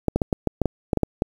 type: clicks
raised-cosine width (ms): 2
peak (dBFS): -6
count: 11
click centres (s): 0.083 / 0.16 / 0.218 / 0.328 / 0.473 / 0.617 / 0.657 / 0.932 / 0.973 / 1.033 / 1.221
effects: 7-bit